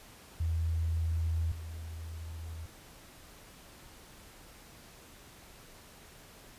sine tone pair in turn, 81.8 / 81.34 Hz, E2 / E2, -13 / -23 cents, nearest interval unison, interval 10 cents, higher first, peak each -28 / -39 dBFS, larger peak first, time 0.4-1.52 / 1.52-2.66 s, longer second, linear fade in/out 5 ms, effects pink hiss -54 dBFS RMS until 6.58 s + resampled to 32000 Hz

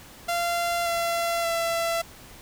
sawtooth tone with pitch steps, 689 / 679.9 / 670.9 Hz, F5 / F5 / E5, -24 / -47 / +30 cents, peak -20 dBFS, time 0.28-2.02 s, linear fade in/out 10 ms, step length 580 ms, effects pink hiss -47 dBFS RMS until 2.41 s

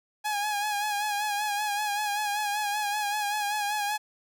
sawtooth tone with vibrato, 830.6 Hz, G#5, in tune, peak -23 dBFS, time 0.24-3.98 s, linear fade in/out 20 ms, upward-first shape sine, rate 5.2 Hz, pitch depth 45 cents each way, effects none

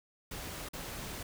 pink noise with dropouts, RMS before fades -42 dBFS, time 0.31-1.23 s, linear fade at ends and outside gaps 5 ms, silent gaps 0.688-0.733 s, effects none

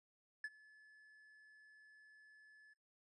triangle tone with ADSR envelope, 1723 Hz, A6, 37 cents flat, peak -37 dBFS, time 0.44-2.74 s, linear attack 3 ms, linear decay 43 ms, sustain -23 dB, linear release 13 ms, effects noise-tail reverb RT60 0.5 s tail -26 dB re dry + resampled to 24000 Hz

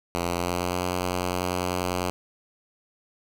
5% pulse tone with pitch glide, 86.8 to 90.12 Hz, F2 to F#2, -10 to -45 cents, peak -14 dBFS, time 0.15-2.1 s, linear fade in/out 0 ms, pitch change +65 cents, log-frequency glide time 0.3-0.81 s, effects none

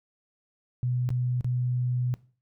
sine tone with dropouts, 124.3 Hz, B2, 12 cents sharp, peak -24 dBFS, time 0.83-2.14 s, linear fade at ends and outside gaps 0 ms, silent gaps 1.09-1.104 / 1.409-1.445 s, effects noise-tail reverb RT60 0.4 s tail -20 dB re dry

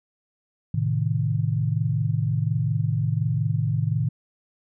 sine chord, A diminished, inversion none, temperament equal with one note detuned, 110 / 131.34 / 155.56 Hz, A2 / C3 / Eb3, 0 / +7 / 0 cents, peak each -24 / -26 / -25 dBFS, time 0.74-4.09 s, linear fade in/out 5 ms, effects none

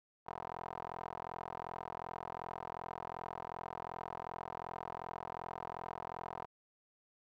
15% pulse tone with band-pass filter, 42.68 Hz, F1, 39 cents flat, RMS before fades -45 dBFS, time 0.26-6.46 s, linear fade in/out 20 ms, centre 880 Hz, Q 3.8, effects none

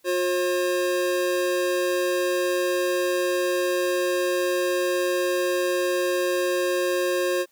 square tone pair together, 358.4 / 538 Hz, F4 / C5, +45 / +48 cents, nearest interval perfect fifth, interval 703 cents, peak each -25 dBFS, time 0.04-7.46 s, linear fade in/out 50 ms, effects white hiss -64 dBFS RMS until 7.51 s

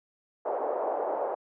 pink band-pass noise, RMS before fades -30 dBFS, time 0.45-1.35 s, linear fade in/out 10 ms, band 460 to 800 Hz, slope 24 dB/octave, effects high-pass 300 Hz 12 dB/octave

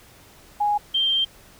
sine tone pair in turn, 828 / 3158 Hz, G#5 / G7, -5 / +12 cents, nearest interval octave + major seventh, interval 2317 cents, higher second, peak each -18 dBFS, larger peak neither, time 0.6-0.78 / 0.94-1.25 s, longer second, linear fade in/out 10 ms, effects pink hiss -50 dBFS RMS until 1.59 s

